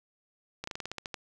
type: slowing click train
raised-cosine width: 0.2 ms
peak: -19 dBFS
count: 10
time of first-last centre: 0.64-1.142 s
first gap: 34 ms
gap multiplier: 1.12
effects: 10-bit